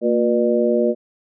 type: harmonic tone with a mistuned harmonic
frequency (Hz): 120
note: B2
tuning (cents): -49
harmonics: 2 / 3 / 4 / 5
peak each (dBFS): -20 / -20 / -20 / -20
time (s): 0.01-0.95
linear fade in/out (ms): 50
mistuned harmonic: 2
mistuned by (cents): -71
effects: none